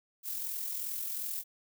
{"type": "noise with amplitude modulation", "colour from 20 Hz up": "violet", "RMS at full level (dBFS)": -35, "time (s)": [0.23, 1.44], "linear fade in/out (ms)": 50, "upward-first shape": "sine", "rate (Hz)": 42.7, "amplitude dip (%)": 40, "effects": []}